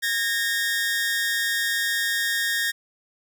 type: tone pair together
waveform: sawtooth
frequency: 1640 / 1840.8 Hz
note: G#6 / A#6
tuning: -22 / -22 cents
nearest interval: major second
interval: 200 cents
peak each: -24 / -20 dBFS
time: 0.02-2.72 s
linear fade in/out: 20 ms
effects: none